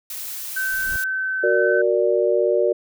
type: noise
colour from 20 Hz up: blue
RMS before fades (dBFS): -31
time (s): 0.1-1.04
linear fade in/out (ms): 2
type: noise with exponential growth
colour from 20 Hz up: brown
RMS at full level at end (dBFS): -31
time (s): 0.5-0.96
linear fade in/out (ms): 1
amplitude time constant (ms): 98
type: tone with pitch glide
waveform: sine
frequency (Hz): 1539 to 1528.4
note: G6 to G6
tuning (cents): -32 to -44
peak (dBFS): -21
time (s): 0.56-1.82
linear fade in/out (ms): 10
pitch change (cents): -12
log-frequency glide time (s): 0.84-1.6
type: chord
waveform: sine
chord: Gb augmented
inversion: none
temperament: equal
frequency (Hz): 370 / 466.2 / 587.3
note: Gb4 / Bb4 / D5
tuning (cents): 0 / 0 / 0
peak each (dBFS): -20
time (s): 1.43-2.73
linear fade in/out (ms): 10
effects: none